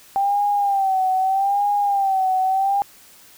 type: tone with vibrato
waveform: sine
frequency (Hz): 784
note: G5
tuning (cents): 0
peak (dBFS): -16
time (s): 0.16-2.82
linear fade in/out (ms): 0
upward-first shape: sine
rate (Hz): 0.8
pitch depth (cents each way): 75
effects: white hiss -48 dBFS RMS until 3.37 s